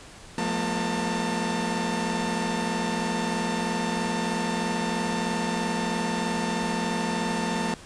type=tone cluster; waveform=sawtooth; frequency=175.8 / 215.9 / 239 / 897 Hz; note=F3 / A3 / A#3 / A5; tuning=+12 / -33 / +43 / +33 cents; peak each=-27 dBFS; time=0.38-7.74 s; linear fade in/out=2 ms; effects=pink hiss -46 dBFS RMS until 7.85 s + resampled to 22050 Hz